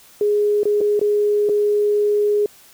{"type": "tone with dropouts", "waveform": "sine", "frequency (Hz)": 415.3, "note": "G#4", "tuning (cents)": 0, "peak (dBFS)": -14, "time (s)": [0.21, 2.46], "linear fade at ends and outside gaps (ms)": 2, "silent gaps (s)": [[0.633, 0.654], [0.807, 0.812], [0.994, 1.013], [1.49, 1.494]], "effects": ["white hiss -48 dBFS RMS until 2.73 s"]}